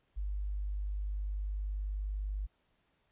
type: tone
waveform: sine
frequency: 50.1 Hz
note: G1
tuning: 38 cents sharp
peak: -33 dBFS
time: 0.16-2.47 s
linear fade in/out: 20 ms
effects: pink hiss -75 dBFS RMS until 3.11 s + resampled to 8000 Hz